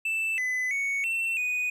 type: tone with pitch steps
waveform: triangle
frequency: 2649 / 2011 / 2223 / 2696 / 2482 Hz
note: E7 / B6 / C#7 / E7 / D#7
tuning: +8 / +31 / +4 / +38 / -5 cents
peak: -24 dBFS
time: 0.05-1.7 s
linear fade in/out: 5 ms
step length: 330 ms
effects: none